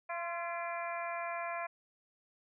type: harmonic tone with a mistuned harmonic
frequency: 340.7 Hz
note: F4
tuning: 43 cents flat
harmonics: 2 / 3 / 4 / 5 / 6 / 7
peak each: -39 / -41 / -46 / -46 / -48 / -45 dBFS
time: 0.09-1.67 s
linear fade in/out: 10 ms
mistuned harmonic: 3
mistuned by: +30 cents
effects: none